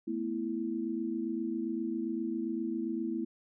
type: chord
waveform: sine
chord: A suspended second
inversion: none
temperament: just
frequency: 220 / 247.5 / 330 Hz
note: A3 / B3 / E4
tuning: 0 / +4 / +2 cents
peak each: -37 / -37 / -34 dBFS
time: 0.07-3.25 s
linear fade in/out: 10 ms
effects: none